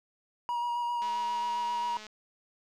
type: tone with vibrato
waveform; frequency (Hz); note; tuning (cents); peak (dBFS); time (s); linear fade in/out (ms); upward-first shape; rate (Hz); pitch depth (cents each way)
triangle; 956; A#5; +43; -27; 0.49-1.97; 0; square; 7.5; 12
type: click train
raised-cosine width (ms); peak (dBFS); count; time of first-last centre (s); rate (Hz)
0.2; -29; 225; 1.02-2.067; 214
effects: none